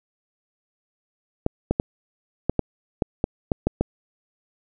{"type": "clicks", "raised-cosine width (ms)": 2, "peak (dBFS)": -6, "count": 10, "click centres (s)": [1.464, 1.71, 1.799, 2.496, 2.593, 3.022, 3.241, 3.518, 3.67, 3.81], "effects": []}